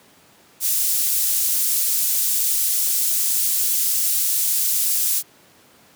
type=high-pass noise; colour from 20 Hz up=pink; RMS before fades=-20 dBFS; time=0.6-5.23 s; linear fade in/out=50 ms; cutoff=8800 Hz; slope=12 dB/octave; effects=pink hiss -52 dBFS RMS until 5.95 s + high-pass 150 Hz 12 dB/octave